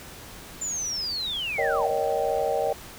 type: linear sweep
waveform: sine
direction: down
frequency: 7200 to 468.6 Hz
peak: -27 dBFS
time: 0.61-1.91 s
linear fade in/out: 10 ms
type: chord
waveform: sine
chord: Eb dominant seventh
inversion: second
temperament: just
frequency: 466.7 / 560 / 622.3 / 777.8 Hz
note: Bb4 / Db5 / Eb5 / G5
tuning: +2 / +18 / 0 / -14 cents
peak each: -28 dBFS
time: 1.58-2.73 s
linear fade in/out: 5 ms
effects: pink hiss -43 dBFS RMS until 2.98 s